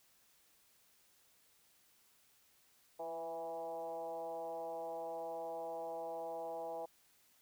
sine tone with frequency modulation, 659 Hz, E5, 1 cent flat, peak -40 dBFS, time 2.99-6.86 s, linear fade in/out 10 ms, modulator 163 Hz, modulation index 1.3, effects white hiss -70 dBFS RMS until 7.41 s

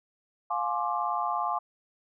sine chord, D half-diminished seventh, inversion first, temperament just, 704.8 / 845.8 / 1057.2 / 1174.7 Hz, F5 / Ab5 / C6 / D6, +16 / +31 / +18 / 0 cents, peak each -32 dBFS, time 0.5-1.59 s, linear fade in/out 10 ms, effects none

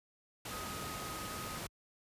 sine tone in noise, 1255 Hz, D#6, 15 cents sharp, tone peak -45 dBFS, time 0.51-1.58 s, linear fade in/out 5 ms, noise pink, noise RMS -42 dBFS, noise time 0.45-1.67 s, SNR -6 dB, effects high-pass 60 Hz 12 dB/octave + resampled to 32000 Hz

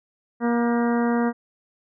harmonic tone with a mistuned harmonic, 236.8 Hz, A#3, 27 cents sharp, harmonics 1 / 2 / 3 / 4 / 5 / 6 / 7 / 8, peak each -20 / -26 / -30 / -32 / -34 / -36 / -37 / -38 dBFS, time 0.4-1.33 s, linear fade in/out 50 ms, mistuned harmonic 7, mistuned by -56 cents, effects none

